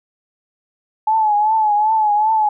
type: tone with vibrato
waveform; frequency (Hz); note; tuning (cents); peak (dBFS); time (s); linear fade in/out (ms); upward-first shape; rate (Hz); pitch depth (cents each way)
sine; 856; A5; -48; -12; 1.07-2.49; 5; triangle; 2.6; 73
effects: none